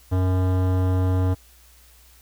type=tone with hard clipping; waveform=sine; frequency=92.5 Hz; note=F#2; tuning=in tune; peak=-20 dBFS; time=0.11-1.35 s; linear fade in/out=20 ms; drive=18 dB; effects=added 60 Hz sine -52 dBFS peak until 2.21 s + white hiss -54 dBFS RMS until 2.21 s